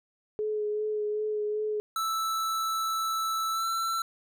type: tone with vibrato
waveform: sine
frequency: 423.9 Hz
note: G#4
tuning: 35 cents sharp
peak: -27 dBFS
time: 0.39-1.8 s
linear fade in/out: 0 ms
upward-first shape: sine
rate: 2.6 Hz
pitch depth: 19 cents each way
type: tone with pitch glide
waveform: square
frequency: 1318 to 1340.3 Hz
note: E6 to E6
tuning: -1 to +28 cents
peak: -28 dBFS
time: 1.96-4.02 s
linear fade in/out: 2 ms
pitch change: +29 cents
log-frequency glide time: 3.52-3.66 s
effects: none